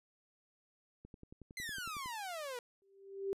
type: click train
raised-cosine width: 3 ms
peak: -39 dBFS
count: 12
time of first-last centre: 1.05-2.059 s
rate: 10.9 Hz
type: exponential sweep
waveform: sawtooth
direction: down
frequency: 2093 to 471.2 Hz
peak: -37 dBFS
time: 1.57-2.59 s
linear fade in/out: 2 ms
type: tone with exponential growth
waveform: sine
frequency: 392 Hz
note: G4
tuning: in tune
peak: -31 dBFS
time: 2.82-3.33 s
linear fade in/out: 0 ms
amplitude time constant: 110 ms
effects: resampled to 32000 Hz